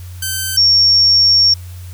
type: tone pair in turn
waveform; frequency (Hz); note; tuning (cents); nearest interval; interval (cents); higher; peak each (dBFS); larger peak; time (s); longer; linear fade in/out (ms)
5% pulse / sine; 1545 / 5506; G6 / F8; -26 / -25; octave + minor seventh; 2201; second; -7; neither; 0.22-0.57 / 0.57-1.54; second; 5
effects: added 90 Hz sine -28 dBFS peak until 1.93 s + white hiss -43 dBFS RMS until 1.93 s